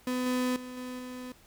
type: tone with level steps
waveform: 35% pulse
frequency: 251.7 Hz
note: B3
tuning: 33 cents sharp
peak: -27 / -25 / -38 / -35 / -37 dBFS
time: 0.07-1.32 s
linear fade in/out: 2 ms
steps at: 0.26 / 0.56 / 0.77 / 0.99 s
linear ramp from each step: 2 ms
effects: pink hiss -59 dBFS RMS until 1.46 s